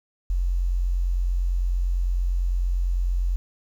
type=tone; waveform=sine; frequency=44.45 Hz; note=F1; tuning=31 cents sharp; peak=-20 dBFS; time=0.3-3.36 s; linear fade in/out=0 ms; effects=9-bit

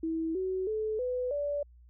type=tone with pitch steps; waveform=sine; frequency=324.5 / 374.9 / 433.2 / 500.4 / 578.2 Hz; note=E4 / F#4 / A4 / B4 / D5; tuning=-27 / +23 / -27 / +23 / -27 cents; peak=-29 dBFS; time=0.03-1.63 s; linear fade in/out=5 ms; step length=320 ms; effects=added 60 Hz sine -53 dBFS peak until 1.89 s

